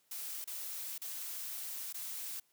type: noise with dropouts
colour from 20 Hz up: blue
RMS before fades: -42 dBFS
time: 0.11-2.4 s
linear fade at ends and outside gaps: 5 ms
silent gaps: 0.443-0.474 / 0.98-1.016 / 1.927-1.942 s
effects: white hiss -73 dBFS RMS until 2.52 s + high-pass 100 Hz 12 dB/octave